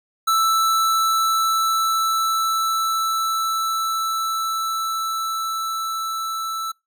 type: tone with level ramp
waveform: square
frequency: 1321 Hz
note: E6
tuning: 3 cents sharp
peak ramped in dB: -16 to -25 dBFS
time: 0.27-6.72 s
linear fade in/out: 10 ms
effects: noise-tail reverb RT60 0.2 s tail -25 dB re dry